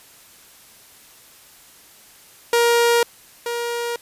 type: tone pair in turn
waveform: sawtooth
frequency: 471.5 / 473.5 Hz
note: A#4 / A#4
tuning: +20 / +27 cents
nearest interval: unison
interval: 7 cents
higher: second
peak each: -10 / -19 dBFS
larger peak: first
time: 2.53-3.03 / 3.46-3.96 s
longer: neither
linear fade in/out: 2 ms
effects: white hiss -48 dBFS RMS until 4.01 s + resampled to 32000 Hz